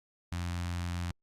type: tone with notch filter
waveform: sawtooth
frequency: 87.31 Hz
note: F2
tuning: in tune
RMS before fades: -35 dBFS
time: 0.32-1.11 s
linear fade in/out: 0 ms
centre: 440 Hz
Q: 0.62
effects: low-pass 10000 Hz 12 dB/octave + Opus 48 kbps